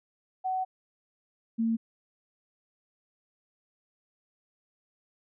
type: tone pair in turn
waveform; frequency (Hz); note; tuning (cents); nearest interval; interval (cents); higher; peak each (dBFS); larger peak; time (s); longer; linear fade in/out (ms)
sine; 750 / 226.9; F#5 / A#3; +23 / -47; octave + major sixth; 2070; first; -27 / -24; second; 0.44-0.65 / 1.58-1.77; first; 20
effects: none